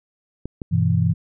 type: clicks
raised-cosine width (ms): 3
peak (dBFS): -16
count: 2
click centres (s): 0.456 / 0.618
type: chord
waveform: sine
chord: E minor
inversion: first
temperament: equal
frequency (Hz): 98 / 123.47 / 164.81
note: G2 / B2 / E3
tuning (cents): 0 / 0 / 0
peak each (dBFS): -20 / -21 / -19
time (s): 0.71-1.14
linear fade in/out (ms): 20
effects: none